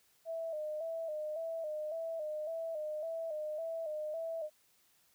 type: tone with vibrato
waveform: sine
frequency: 633 Hz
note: D#5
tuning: 30 cents sharp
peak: -36 dBFS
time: 0.25-4.5 s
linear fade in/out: 50 ms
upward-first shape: square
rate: 1.8 Hz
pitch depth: 63 cents each way
effects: white hiss -70 dBFS RMS until 5.14 s